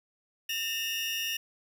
35% pulse tone cluster, 1815 / 2646 / 2843 Hz, A#6 / E7 / F7, -47 / +6 / +30 cents, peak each -38 / -37 / -30 dBFS, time 0.49-1.37 s, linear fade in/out 5 ms, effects none

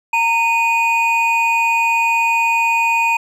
triangle tone pair together, 920 / 2479 Hz, A#5 / D#7, -23 / -7 cents, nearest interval octave + perfect fourth, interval 1716 cents, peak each -14 dBFS, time 0.13-3.17 s, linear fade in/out 5 ms, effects resampled to 32000 Hz

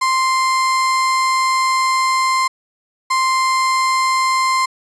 35% pulse tone bursts at uneven times, 1046.5 Hz, C6, in tune, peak -12 dBFS, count 2, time 0.01-2.48 / 3.1-4.66 s, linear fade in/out 10 ms, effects resampled to 22050 Hz + 9-bit

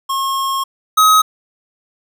square tone pair in turn, 1080 / 1268.3 Hz, C#6 / D#6, -45 / +33 cents, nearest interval minor third, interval 278 cents, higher second, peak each -17 / -8 dBFS, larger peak second, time 0.09-0.64 / 0.97-1.22 s, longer first, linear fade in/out 10 ms, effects none

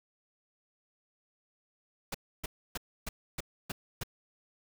pink noise bursts, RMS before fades -36 dBFS, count 7, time 2.12-4.035 s, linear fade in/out 5 ms, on 25 ms, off 290 ms, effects none

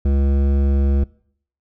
sine tone with hard clipping, 69.3 Hz, C#2, in tune, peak -16 dBFS, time 0.05-1.04 s, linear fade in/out 5 ms, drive 13 dB, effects noise-tail reverb RT60 0.6 s tail -22 dB re dry

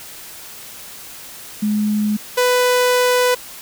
sine / sawtooth tone pair in turn, 210.7 / 496.8 Hz, G#3 / B4, +25 / +10 cents, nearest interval octave + minor third, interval 1485 cents, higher second, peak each -15 / -9 dBFS, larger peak second, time 1.62-2.17 / 2.37-3.35 s, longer second, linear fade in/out 10 ms, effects white hiss -36 dBFS RMS until 3.61 s

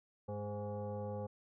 sine tone with frequency modulation, 208.1 Hz, G#3, 4 cents sharp, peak -38 dBFS, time 0.28-1.27 s, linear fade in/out 10 ms, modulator 310 Hz, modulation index 1.7, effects none

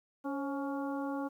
harmonic tone with a mistuned harmonic, 280 Hz, C#4, 18 cents sharp, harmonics 1 / 2 / 3 / 4 / 5, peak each -35 / -41 / -42 / -45 / -48 dBFS, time 0.24-1.29 s, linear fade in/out 20 ms, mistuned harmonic 2, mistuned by -56 cents, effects 11-bit

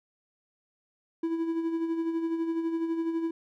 triangle tone with tremolo, 329.6 Hz, E4, in tune, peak -23 dBFS, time 1.23-3.31 s, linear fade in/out 5 ms, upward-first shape sine, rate 12 Hz, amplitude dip 50%, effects none

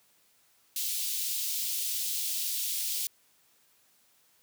white high-pass noise, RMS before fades -32 dBFS, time 0.76-3.07 s, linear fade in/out 2 ms, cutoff 3000 Hz, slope 24 dB/octave, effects white hiss -66 dBFS RMS until 4.42 s + high-pass 80 Hz 12 dB/octave

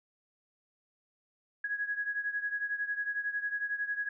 sine beating tone pair, 1661.2 / 1672.2 Hz, G#6 / G#6, 0 / +11 cents, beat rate 11 Hz, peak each -33 / -37 dBFS, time 1.64-4.09 s, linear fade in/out 5 ms, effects none

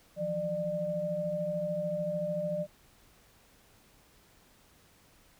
sine tone cluster, 163.6 / 177.1 / 599 Hz, E3 / F3 / D5, -13 / +24 / +34 cents, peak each -40 / -38 / -31 dBFS, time 0.16-2.67 s, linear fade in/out 50 ms, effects pink hiss -62 dBFS RMS until 5.39 s

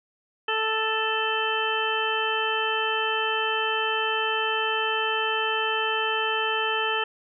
harmonic tone, 440 Hz, A4, in tune, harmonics 1 / 2 / 3 / 4 / 6 / 7, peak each -30 / -30 / -30 / -30 / -30 / -30 dBFS, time 0.48-7.04 s, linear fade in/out 5 ms, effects none

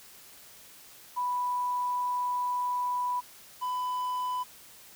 sine / triangle tone pair in turn, 987.8 / 999.3 Hz, B5 / B5, 0 / +20 cents, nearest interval unison, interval 20 cents, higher second, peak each -27 dBFS, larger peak neither, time 1.16-3.21 / 3.61-4.44 s, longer first, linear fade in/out 20 ms, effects white hiss -52 dBFS RMS until 4.95 s

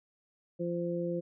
harmonic tone, 172.7 Hz, F3, 19 cents flat, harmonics 1 / 2 / 3, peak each -35 / -35 / -35 dBFS, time 0.59-1.21 s, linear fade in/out 20 ms, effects none

